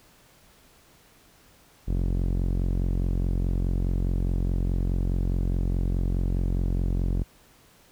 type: tone with low-pass filter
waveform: sawtooth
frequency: 44.79 Hz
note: F1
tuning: 44 cents sharp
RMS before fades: -25 dBFS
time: 1.87-7.24 s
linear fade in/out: 20 ms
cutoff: 320 Hz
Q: 0.76
effects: pink hiss -57 dBFS RMS until 7.91 s